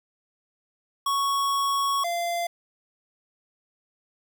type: tone pair in turn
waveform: square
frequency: 1110 / 689.6 Hz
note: C#6 / F5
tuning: +2 / -22 cents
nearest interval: minor sixth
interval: 824 cents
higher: first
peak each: -23 / -26 dBFS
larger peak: first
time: 1.06-2.04 / 2.04-2.47 s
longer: first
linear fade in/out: 5 ms
effects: 9-bit